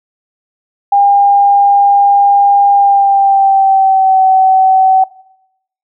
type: tone with pitch glide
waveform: sine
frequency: 804 to 759.8 Hz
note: G5 to F#5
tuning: +44 to +46 cents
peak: -5 dBFS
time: 0.92-5.04 s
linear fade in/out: 5 ms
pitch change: -98 cents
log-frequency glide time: 2.72-4.21 s
effects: noise-tail reverb RT60 0.8 s tail -21 dB re dry

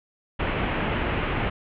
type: low-pass noise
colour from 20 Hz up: pink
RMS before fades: -26 dBFS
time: 0.39-1.5 s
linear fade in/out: 10 ms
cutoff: 3000 Hz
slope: 48 dB/octave
effects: none

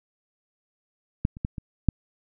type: clicks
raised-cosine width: 5 ms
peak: -9 / -27 / -14 / -21 / -6 dBFS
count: 5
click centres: 1.251 / 1.369 / 1.449 / 1.582 / 1.887 s
effects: none

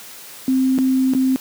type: tone with dropouts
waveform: sine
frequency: 261.6 Hz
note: C4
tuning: in tune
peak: -13 dBFS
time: 0.48-1.36 s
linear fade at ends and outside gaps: 0 ms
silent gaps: 0.78-0.787 / 1.136-1.149 s
effects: white hiss -38 dBFS RMS until 1.4 s + high-pass 150 Hz 12 dB/octave

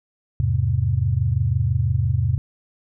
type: chord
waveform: sine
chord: E augmented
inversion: none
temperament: just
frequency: 82.41 / 103.01 / 128.76 Hz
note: E2 / G#2 / B#2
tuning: 0 / -14 / -27 cents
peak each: -23 / -21 / -21 dBFS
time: 0.4-2.38 s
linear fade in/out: 0 ms
effects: none

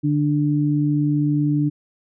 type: tone pair together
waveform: sine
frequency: 147.31 / 294.9 Hz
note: D3 / D4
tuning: +6 / +7 cents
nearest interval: octave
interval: 1201 cents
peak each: -19 dBFS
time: 0.03-1.7 s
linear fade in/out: 20 ms
effects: none

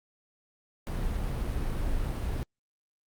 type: noise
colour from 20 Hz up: brown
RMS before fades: -30 dBFS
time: 0.87-2.43 s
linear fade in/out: 0 ms
effects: Opus 48 kbps

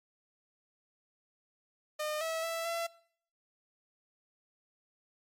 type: tone with pitch steps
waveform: sawtooth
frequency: 608 / 649 / 661 / 673 Hz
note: D#5 / E5 / E5 / E5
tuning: -40 / -27 / +5 / +36 cents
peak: -29 dBFS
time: 1.99-2.87 s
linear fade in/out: 10 ms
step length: 220 ms
effects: noise-tail reverb RT60 0.6 s tail -22 dB re dry + MP3 64 kbps

